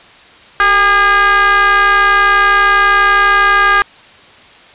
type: ring-modulated tone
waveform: square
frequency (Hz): 207.7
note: G#3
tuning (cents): 0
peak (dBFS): -5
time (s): 0.6-3.82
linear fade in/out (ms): 0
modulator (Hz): 1420
effects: white hiss -40 dBFS RMS until 4.74 s + resampled to 8000 Hz